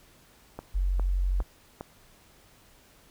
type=click train; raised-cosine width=1 ms; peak=-22 dBFS; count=4; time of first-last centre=0.59-1.81 s; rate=2.46 Hz
type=tone; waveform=sine; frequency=45.98 Hz; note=F#1; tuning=10 cents flat; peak=-23 dBFS; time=0.74-1.43 s; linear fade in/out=20 ms
effects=pink hiss -58 dBFS RMS until 3.1 s